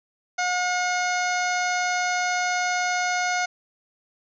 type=harmonic tone with a mistuned harmonic; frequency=721 Hz; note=F#5; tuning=45 cents flat; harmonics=1 / 2 / 3 / 4 / 5 / 6 / 7 / 8 / 9 / 10; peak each=-25 / -27 / -29 / -41 / -40 / -37 / -38 / -35 / -38 / -49 dBFS; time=0.38-3.46 s; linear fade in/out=10 ms; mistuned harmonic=8; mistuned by=+67 cents; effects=none